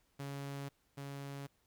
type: tone pair in turn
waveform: sawtooth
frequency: 139.8 / 139.8 Hz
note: C#3 / C#3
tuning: +15 / +15 cents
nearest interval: unison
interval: 0 cents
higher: neither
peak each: -37 / -39 dBFS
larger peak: first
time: 0.19-0.69 / 0.97-1.47 s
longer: neither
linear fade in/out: 10 ms
effects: pink hiss -75 dBFS RMS until 1.66 s